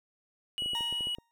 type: tone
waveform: triangle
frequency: 2920 Hz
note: F#7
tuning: 24 cents flat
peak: -29 dBFS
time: 0.58-1.15 s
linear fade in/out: 0 ms
type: clicks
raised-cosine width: 2 ms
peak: -31 dBFS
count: 8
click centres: 0.622 / 0.66 / 0.734 / 0.808 / 0.926 / 1.008 / 1.071 / 1.185 s
type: tone with exponential decay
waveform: 40% pulse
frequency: 932.3 Hz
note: A#5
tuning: in tune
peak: -34 dBFS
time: 0.75-1.31 s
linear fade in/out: 0 ms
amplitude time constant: 120 ms
effects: none